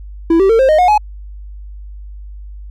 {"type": "tone with pitch steps", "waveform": "triangle", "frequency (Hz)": [331.3, 387.2, 452.6, 529, 618.2, 722.6, 844.5], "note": ["E4", "G4", "A4", "C5", "D#5", "F#5", "G#5"], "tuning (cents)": [9, -21, 49, 19, -11, -41, 29], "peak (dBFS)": -5, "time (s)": [0.3, 0.979], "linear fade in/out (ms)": 5, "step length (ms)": 97, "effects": ["added 50 Hz sine -28 dBFS peak until 2.7 s"]}